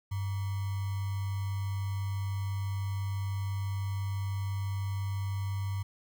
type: tone with sample-and-hold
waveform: sine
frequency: 98 Hz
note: G2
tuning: in tune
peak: -30 dBFS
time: 0.11-5.83 s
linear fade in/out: 10 ms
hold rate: 1050 Hz
effects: none